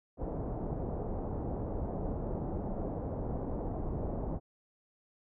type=low-pass noise; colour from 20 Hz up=pink; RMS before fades=-36 dBFS; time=0.17-4.4 s; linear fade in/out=50 ms; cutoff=760 Hz; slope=24 dB/octave; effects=none